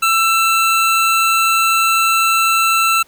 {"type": "tone", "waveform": "25% pulse", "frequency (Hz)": 1336, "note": "E6", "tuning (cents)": 23, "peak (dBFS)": -8, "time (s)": [0.02, 3.03], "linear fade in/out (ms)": 10, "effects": ["pink hiss -51 dBFS RMS until 3.07 s"]}